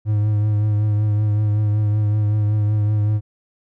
triangle tone with vibrato, 105.4 Hz, G#2, 26 cents sharp, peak -13 dBFS, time 0.05-3.21 s, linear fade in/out 50 ms, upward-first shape triangle, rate 5.3 Hz, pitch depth 33 cents each way, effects none

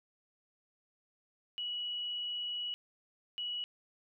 sine tone bursts at uneven times, 2929 Hz, F#7, 18 cents flat, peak -35 dBFS, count 2, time 1.58-2.74 / 3.38-3.64 s, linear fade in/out 0 ms, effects none

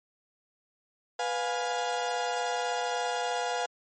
35% pulse chord, F diminished, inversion second, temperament equal with one note detuned, 493.9 / 707 / 830.6 Hz, Cb5 / F5 / Ab5, 0 / +21 / 0 cents, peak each -32 / -30 / -32 dBFS, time 1.19-3.66 s, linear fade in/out 5 ms, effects MP3 32 kbps

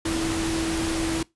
sine tone in noise, 326.9 Hz, E4, 14 cents flat, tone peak -25 dBFS, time 0.05-1.23 s, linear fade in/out 5 ms, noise pink, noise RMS -29 dBFS, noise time 0.05-1.23 s, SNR +1 dB, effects noise-tail reverb RT60 0.2 s tail -22 dB re dry + resampled to 24000 Hz

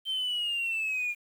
sine linear sweep, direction down, 3129 to 2400 Hz, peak -26 dBFS, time 0.05-1.15 s, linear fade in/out 50 ms, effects tanh soft clip ceiling -26 dBFS + 9-bit

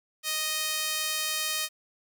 sawtooth tone with high-pass filter, 622.3 Hz, D#5, in tune, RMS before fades -30 dBFS, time 0.23-1.69 s, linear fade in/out 50 ms, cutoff 2700 Hz, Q 0.64, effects none

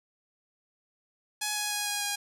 5% pulse tone with pitch steps, 840 / 834.2 / 828.4 / 822.7 / 817 Hz, G#5 / G#5 / G#5 / G#5 / G#5, +19 / +7 / -5 / -17 / -29 cents, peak -17 dBFS, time 1.41-2.16 s, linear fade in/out 10 ms, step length 150 ms, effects none

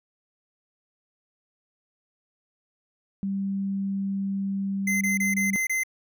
sine tone, 196 Hz, G3, in tune, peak -25 dBFS, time 3.23-5.56 s, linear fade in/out 0 ms
square tone bursts, 2066 Hz, C7, 22 cents flat, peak -24 dBFS, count 6, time 4.87-5.835 s, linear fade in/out 5 ms, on 140 ms, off 25 ms
effects none

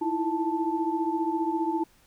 sine tone cluster, 321.1 / 336 / 879 Hz, E4 / E4 / A5, -45 / +33 / -2 cents, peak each -29 dBFS, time 0.01-1.84 s, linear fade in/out 10 ms, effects pink hiss -61 dBFS RMS until 2.06 s

